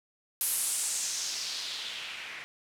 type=noise with low-pass filter sweep; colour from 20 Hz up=blue; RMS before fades=-34 dBFS; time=0.41-2.44 s; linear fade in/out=0 ms; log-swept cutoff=12000 to 2100 Hz; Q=2.3; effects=none

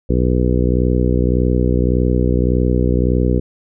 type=harmonic tone; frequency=61.74 Hz; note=B1; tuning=in tune; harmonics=1 / 2 / 3 / 4 / 5 / 6 / 7 / 8; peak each=-16 / -19 / -21 / -22 / -23 / -24 / -24 / -25 dBFS; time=0.09-3.4 s; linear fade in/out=10 ms; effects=none

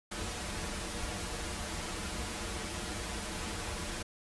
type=noise with comb filter; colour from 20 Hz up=pink; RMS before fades=-38 dBFS; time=0.11-4.03 s; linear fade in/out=10 ms; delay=7.5 ms; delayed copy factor=-0.8; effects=resampled to 24000 Hz

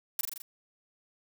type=noise with echo; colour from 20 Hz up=blue; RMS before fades=-29 dBFS; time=0.19-0.21 s; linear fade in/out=2 ms; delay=42 ms; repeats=5; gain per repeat=-3 dB; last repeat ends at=0.42 s; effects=none

